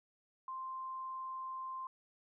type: tone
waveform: sine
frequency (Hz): 1046.5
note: C6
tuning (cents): 0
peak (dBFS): -40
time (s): 0.48-1.87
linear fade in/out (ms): 2
effects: none